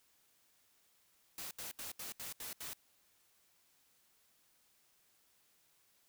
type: noise bursts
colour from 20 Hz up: white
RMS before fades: -45 dBFS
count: 7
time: 1.38-2.734 s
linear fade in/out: 2 ms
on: 130 ms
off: 74 ms
effects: white hiss -72 dBFS RMS until 6.08 s